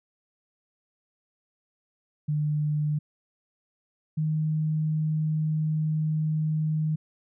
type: tone pair in turn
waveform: sine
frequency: 150 / 155.34 Hz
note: D3 / D#3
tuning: +37 / -2 cents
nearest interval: minor second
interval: 61 cents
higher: second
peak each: -23 dBFS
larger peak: neither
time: 2.28-2.99 / 4.17-6.96 s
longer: second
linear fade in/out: 10 ms
effects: none